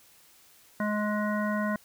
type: harmonic tone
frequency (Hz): 210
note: G#3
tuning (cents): +19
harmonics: 1 / 3 / 5 / 7 / 9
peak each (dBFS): -28 / -33 / -35 / -36 / -38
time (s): 0.8-1.76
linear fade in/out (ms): 2
effects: white hiss -58 dBFS RMS until 1.84 s